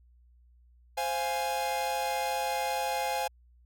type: chord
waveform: 45% pulse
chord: F minor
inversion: second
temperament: equal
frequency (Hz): 523.3 / 698.5 / 830.6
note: C5 / F5 / Ab5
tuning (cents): 0 / 0 / 0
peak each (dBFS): -35 / -35 / -31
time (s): 0.97-3.28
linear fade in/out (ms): 10
effects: added 60 Hz sine -57 dBFS peak until 3.65 s